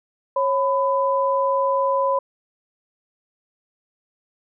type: tone pair together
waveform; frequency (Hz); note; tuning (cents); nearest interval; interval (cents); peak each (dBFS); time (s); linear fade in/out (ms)
sine; 547 / 1002; C#5 / B5; -23 / +25; minor seventh; 1048; -20; 0.36-2.19; 5
effects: none